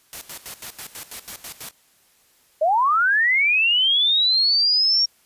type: noise with tremolo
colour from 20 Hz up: white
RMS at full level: -34 dBFS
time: 0.13-1.71 s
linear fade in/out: 0 ms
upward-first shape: square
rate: 6.1 Hz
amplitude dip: 80%
type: linear sweep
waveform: sine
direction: up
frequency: 587.3 to 5588 Hz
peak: -15 dBFS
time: 2.61-5.06 s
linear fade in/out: 10 ms
effects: white hiss -59 dBFS RMS until 5.25 s + resampled to 32000 Hz